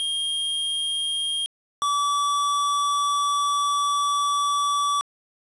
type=tone pair in turn; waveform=square; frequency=3228 / 1150.9 Hz; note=G#7 / D6; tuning=-50 / -35 cents; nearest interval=octave + tritone; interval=1785 cents; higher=first; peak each=-24 / -21 dBFS; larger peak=second; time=0-1.46 / 1.82-5.01 s; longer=second; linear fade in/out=0 ms; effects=resampled to 24000 Hz + 8-bit